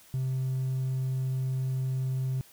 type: tone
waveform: triangle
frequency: 130.81 Hz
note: C3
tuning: in tune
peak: -24 dBFS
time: 0.14-2.41 s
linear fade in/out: 0 ms
effects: tanh soft clip ceiling -22 dBFS + white hiss -56 dBFS RMS until 2.52 s